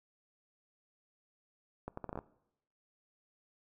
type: accelerating click train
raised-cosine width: 1 ms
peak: -26 dBFS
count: 8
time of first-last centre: 1.88-2.19 s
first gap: 94 ms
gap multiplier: 0.73
effects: noise-tail reverb RT60 0.8 s tail -20 dB re dry